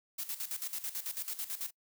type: noise with tremolo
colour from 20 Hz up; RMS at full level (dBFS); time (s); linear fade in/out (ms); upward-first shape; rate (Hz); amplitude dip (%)
blue; -37; 0.18-1.71; 10; square; 9.1; 75
effects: noise-tail reverb RT60 0.1 s tail -24 dB re dry